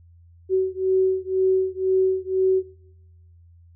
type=beating tone pair; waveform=sine; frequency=376.3 / 378.3 Hz; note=F#4 / F#4; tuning=+29 / +38 cents; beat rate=2 Hz; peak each=-21 dBFS; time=0.49-2.63 s; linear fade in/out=50 ms; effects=noise-tail reverb RT60 1.0 s tail -25 dB re dry + added 85 Hz sine -48 dBFS peak until 3.75 s